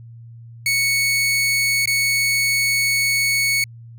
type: tone with dropouts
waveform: sawtooth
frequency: 2217 Hz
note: C#7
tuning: in tune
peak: -13 dBFS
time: 0.66-3.64 s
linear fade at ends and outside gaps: 2 ms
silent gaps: 1.857-1.874 s
effects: added 116 Hz sine -37 dBFS peak until 3.98 s